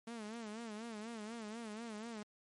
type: tone with vibrato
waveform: sawtooth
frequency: 221.8 Hz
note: A3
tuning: 14 cents sharp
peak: -40 dBFS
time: 0.07-2.23 s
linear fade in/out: 5 ms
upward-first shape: sine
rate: 4.1 Hz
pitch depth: 110 cents each way
effects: MP3 48 kbps